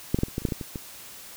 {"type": "clicks", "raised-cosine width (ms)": 3, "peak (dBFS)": [-8, -13, -9, -29, -14, -29, -10, -23, -14, -20, -19], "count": 11, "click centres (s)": [0.145, 0.188, 0.234, 0.284, 0.381, 0.42, 0.452, 0.487, 0.522, 0.612, 0.758], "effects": ["white hiss -44 dBFS RMS until 1.36 s"]}